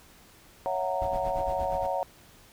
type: chord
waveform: sine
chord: F# dominant seventh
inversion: second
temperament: just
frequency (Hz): 555 / 666 / 740 / 925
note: C#5 / E5 / F#5 / A#5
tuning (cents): +2 / +18 / 0 / -14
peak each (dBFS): -31 / -34 / -31 / -33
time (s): 0.66-2.03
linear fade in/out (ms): 0
type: noise with tremolo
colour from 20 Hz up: brown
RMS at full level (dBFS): -35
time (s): 1.01-1.87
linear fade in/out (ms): 10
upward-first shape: sine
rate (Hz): 8.6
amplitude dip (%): 85
effects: pink hiss -55 dBFS RMS until 2.52 s

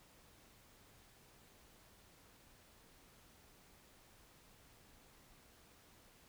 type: silence
effects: pink hiss -65 dBFS RMS until 6.28 s

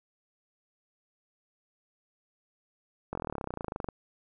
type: slowing click train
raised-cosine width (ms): 1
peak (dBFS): -20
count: 25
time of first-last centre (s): 3.13-3.887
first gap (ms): 22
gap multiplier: 1.03
effects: none

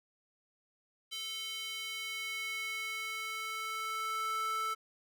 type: tone with high-pass filter sweep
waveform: square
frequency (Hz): 440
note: A4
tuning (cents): 0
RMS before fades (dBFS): -38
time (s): 1.11-4.75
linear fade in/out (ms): 20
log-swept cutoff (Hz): 3200 to 1200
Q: 3.2
effects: none

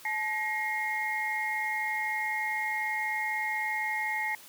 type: tone cluster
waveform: sine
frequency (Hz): 862 / 1888 / 2140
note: A5 / A#6 / C7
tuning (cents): -36 / +22 / +38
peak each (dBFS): -34 / -33 / -32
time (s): 0.05-4.35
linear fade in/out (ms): 2
effects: white hiss -51 dBFS RMS until 4.48 s + high-pass 80 Hz 12 dB/octave

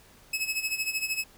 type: tone with tremolo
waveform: sawtooth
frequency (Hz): 2579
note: E7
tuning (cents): -39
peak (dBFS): -22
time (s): 0.33-1.24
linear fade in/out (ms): 5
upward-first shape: sine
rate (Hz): 13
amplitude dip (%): 75
effects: pink hiss -56 dBFS RMS until 1.37 s

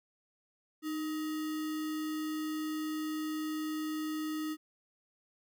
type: tone with sample-and-hold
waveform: sine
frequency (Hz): 309.4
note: D#4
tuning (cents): -10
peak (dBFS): -33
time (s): 0.82-4.57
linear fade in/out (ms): 50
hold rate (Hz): 1575
effects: none

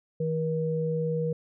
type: tone pair together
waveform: sine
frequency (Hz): 160 / 478.5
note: D#3 / A#4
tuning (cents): +49 / +45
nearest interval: octave + perfect fifth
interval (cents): 1896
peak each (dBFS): -28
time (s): 0.2-1.33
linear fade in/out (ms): 5
effects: none

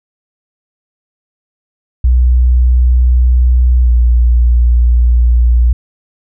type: tone with pitch glide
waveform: sine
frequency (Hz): 61.74 to 59.64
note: B1 to A#1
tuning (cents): 0 to +40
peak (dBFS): -5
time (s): 2.04-5.73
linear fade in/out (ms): 5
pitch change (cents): -60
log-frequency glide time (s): 3.83-3.89
effects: none

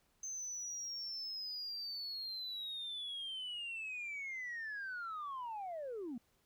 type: linear sweep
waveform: sine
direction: down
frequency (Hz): 6272 to 219.8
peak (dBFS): -39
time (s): 0.23-6.18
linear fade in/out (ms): 5
effects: tanh soft clip ceiling -38 dBFS + pink hiss -75 dBFS RMS until 6.45 s

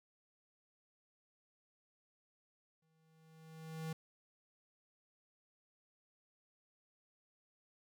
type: tone with exponential growth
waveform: square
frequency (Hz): 160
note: D#3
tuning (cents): +49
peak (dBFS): -39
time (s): 2.82-3.93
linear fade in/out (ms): 5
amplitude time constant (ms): 240
effects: none

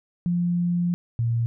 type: tone pair in turn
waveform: sine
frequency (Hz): 174.61 / 116.54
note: F3 / A#2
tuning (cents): 0 / 0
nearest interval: perfect fifth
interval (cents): 700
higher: first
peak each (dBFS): -20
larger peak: neither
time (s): 0.26-0.94 / 1.19-1.46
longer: first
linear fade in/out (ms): 0
effects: none

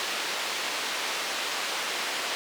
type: band-pass noise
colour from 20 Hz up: white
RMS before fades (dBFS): -31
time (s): 0-2.35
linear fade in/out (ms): 0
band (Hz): 380 to 4000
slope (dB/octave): 12
effects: none

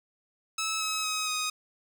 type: tone with pitch steps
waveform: 10% pulse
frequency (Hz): 1300 / 1283.6 / 1267.4 / 1251.4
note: E6 / E6 / D#6 / D#6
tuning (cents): -24 / -46 / +32 / +10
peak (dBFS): -20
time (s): 0.58-1.5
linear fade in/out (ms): 5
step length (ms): 230
effects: none

